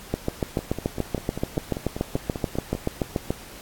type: two click trains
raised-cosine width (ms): 2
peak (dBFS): -16 / -9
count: 12 / 23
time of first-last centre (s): 0.59-2.751 / 0.14-3.305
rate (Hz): 5.09 / 6.95
effects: pink hiss -43 dBFS RMS until 3.61 s + AAC 64 kbps